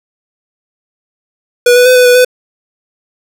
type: tone with pitch steps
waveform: square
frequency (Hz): 487.2 / 493.9 / 506 / 498.3 / 492.4 / 501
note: B4 / B4 / B4 / B4 / B4 / B4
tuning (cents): -24 / 0 / +42 / +15 / -5 / +25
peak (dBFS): -4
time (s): 1.66-2.248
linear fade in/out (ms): 5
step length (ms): 98
effects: none